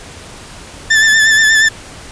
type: tone with vibrato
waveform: 40% pulse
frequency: 1760 Hz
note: A6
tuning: in tune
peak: -6 dBFS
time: 0.9-1.69 s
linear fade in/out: 10 ms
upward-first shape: sine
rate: 8.4 Hz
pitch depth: 36 cents each way
effects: pink hiss -33 dBFS RMS until 2.11 s + resampled to 22050 Hz